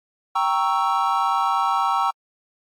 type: chord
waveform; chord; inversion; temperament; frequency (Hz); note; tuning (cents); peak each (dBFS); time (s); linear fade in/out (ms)
triangle; G diminished seventh; none; equal; 784 / 932.3 / 1108.7 / 1318.5; G5 / Bb5 / Db6 / Fb6; 0 / 0 / 0 / 0; -22; 0.35-2.11; 10
effects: AAC 64 kbps